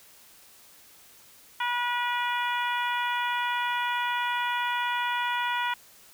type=harmonic tone; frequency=484.6 Hz; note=B4; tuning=33 cents flat; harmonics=2 / 3 / 4 / 5 / 6 / 7; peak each=-28 / -32 / -34 / -36 / -38 / -39 dBFS; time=1.6-5.74 s; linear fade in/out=5 ms; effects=white hiss -54 dBFS RMS until 6.13 s